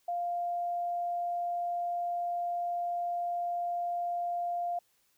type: tone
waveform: sine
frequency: 698.5 Hz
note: F5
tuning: in tune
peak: -30 dBFS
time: 0.08-4.79 s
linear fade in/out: 5 ms
effects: white hiss -71 dBFS RMS until 5.17 s